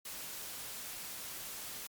white noise, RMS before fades -44 dBFS, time 0.05-1.87 s, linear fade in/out 5 ms, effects MP3 96 kbps

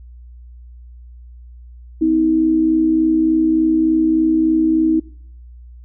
sine tone pair together, 255.9 / 319.3 Hz, C4 / D#4, -38 / +45 cents, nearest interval major third, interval 383 cents, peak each -21 / -12 dBFS, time 2.01-5 s, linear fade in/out 10 ms, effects noise-tail reverb RT60 0.6 s tail -21 dB re dry + added 60 Hz sine -36 dBFS peak until 5.84 s

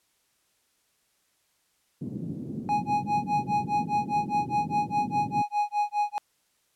white band-pass noise, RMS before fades -35 dBFS, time 2.01-5.42 s, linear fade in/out 5 ms, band 130 to 260 Hz, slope 24 dB/octave
triangle tone with tremolo, 830.6 Hz, G#5, in tune, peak -19 dBFS, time 2.69-6.18 s, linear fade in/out 0 ms, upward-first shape sine, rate 4.9 Hz, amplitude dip 100%
effects white hiss -70 dBFS RMS until 6.75 s + low-pass 12000 Hz 12 dB/octave

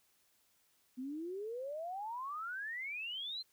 sine exponential sweep, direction up, 246.3 to 4207 Hz, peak -39 dBFS, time 0.97-3.43 s, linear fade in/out 20 ms, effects white hiss -73 dBFS RMS until 3.52 s

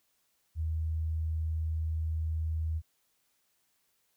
sine tone, 79.7 Hz, D#2, 42 cents sharp, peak -29 dBFS, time 0.55-2.82 s, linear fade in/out 50 ms, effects white hiss -74 dBFS RMS until 4.16 s

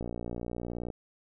click train, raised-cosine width 2 ms, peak -23 dBFS, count 54, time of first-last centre 0.01-0.902 s, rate 59.4 Hz, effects none

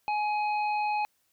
harmonic tone, 840 Hz, G#5, 19 cents sharp, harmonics 1 / 3 / 5, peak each -26 / -35 / -47 dBFS, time 0.08-1.05 s, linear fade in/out 0 ms, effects white hiss -72 dBFS RMS until 1.32 s

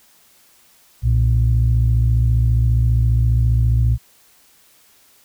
sine tone pair together, 61.74 / 116.55 Hz, B1 / A#2, 0 / 0 cents, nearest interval major seventh, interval 1100 cents, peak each -14 dBFS, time 1.02-3.98 s, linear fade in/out 50 ms, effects tanh soft clip ceiling -7 dBFS + white hiss -53 dBFS RMS until 5.24 s

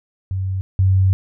sine tone pair in turn, 94.9 / 94.9 Hz, F#2 / F#2, +44 / +44 cents, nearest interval unison, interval 0 cents, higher neither, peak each -19 / -11 dBFS, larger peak second, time 0.31-0.61 / 0.79-1.13 s, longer second, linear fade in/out 0 ms, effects none

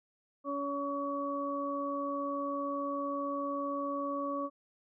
harmonic tone, 282.2 Hz, C#4, 31 cents sharp, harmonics 1 / 2 / 4, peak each -37 / -37 / -36 dBFS, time 0.44-4.5 s, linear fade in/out 50 ms, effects none

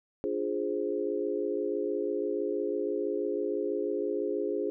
sine chord, D half-diminished seventh, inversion none, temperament equal, 293.7 / 349.2 / 415.3 / 523.3 Hz, D4 / F4 / Ab4 / C5, 0 / 0 / 0 / 0 cents, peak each -36 / -34 / -31 / -36 dBFS, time 0.24-4.7 s, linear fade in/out 0 ms, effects none

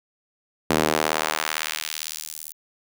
sawtooth tone with high-pass filter sweep, 77.78 Hz, D#2, in tune, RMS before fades -26 dBFS, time 0.7-2.53 s, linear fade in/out 5 ms, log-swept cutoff 260 to 11000 Hz, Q 0.82, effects none

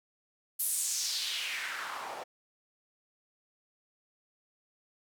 white noise with band-pass filter sweep, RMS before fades -35 dBFS, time 0.59-2.24 s, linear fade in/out 10 ms, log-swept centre 12000 to 650 Hz, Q 2.5, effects none

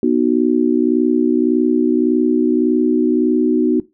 sine chord, B major, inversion none, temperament just, 246.9 / 308.7 / 370.4 Hz, B3 / D#4 / F#4, 0 / -14 / +2 cents, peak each -16 dBFS, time 0.03-3.8 s, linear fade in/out 2 ms, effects noise-tail reverb RT60 0.2 s tail -17 dB re dry

